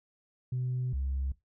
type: tone pair in turn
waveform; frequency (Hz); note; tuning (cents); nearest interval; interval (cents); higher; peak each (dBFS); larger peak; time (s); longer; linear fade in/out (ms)
sine; 126.4 / 67.13; B2 / C2; +41 / +45; major seventh; 1096; first; -28; neither; 0.52-0.93 / 0.93-1.32; first; 5
effects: noise-tail reverb RT60 0.2 s tail -20 dB re dry + tanh soft clip ceiling -26 dBFS